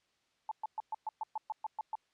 sine tone bursts, 870 Hz, A5, 20 cents flat, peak -33 dBFS, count 11, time 0.49-1.954 s, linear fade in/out 2 ms, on 24 ms, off 120 ms, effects white hiss -75 dBFS RMS until 2.13 s + low-pass 5000 Hz 12 dB/octave

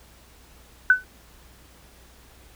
sine tone with exponential decay, 1504 Hz, F#6, 28 cents sharp, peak -8 dBFS, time 0.9-1.04 s, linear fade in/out 2 ms, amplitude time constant 29 ms, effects added 60 Hz sine -53 dBFS peak until 2.55 s + pink hiss -53 dBFS RMS until 2.55 s

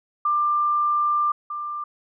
sine tone pair in turn, 1189 / 1189 Hz, D6 / D6, +21 / +21 cents, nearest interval unison, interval 0 cents, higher neither, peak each -18 / -27 dBFS, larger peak first, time 0.25-1.32 / 1.5-1.84 s, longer first, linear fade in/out 5 ms, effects none

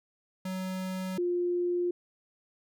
square / sine tone pair in turn, 186.8 / 352.6 Hz, F#3 / F4, +17 / +17 cents, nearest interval major seventh, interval 1100 cents, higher second, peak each -33 / -26 dBFS, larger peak second, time 0.45-1.18 / 1.18-1.91 s, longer neither, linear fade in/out 5 ms, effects none

